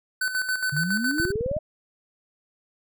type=tone with tremolo; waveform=square; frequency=1512 Hz; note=F#6; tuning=37 cents sharp; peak=-23 dBFS; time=0.21-1.32 s; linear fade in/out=5 ms; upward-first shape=square; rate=7.2 Hz; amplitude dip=60%
type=exponential sweep; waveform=sine; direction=up; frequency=138.59 to 641 Hz; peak=-25 dBFS; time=0.72-1.59 s; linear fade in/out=10 ms
type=click train; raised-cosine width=5 ms; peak=-19 dBFS; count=8; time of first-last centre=1.2-1.566 s; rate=19.1 Hz
effects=none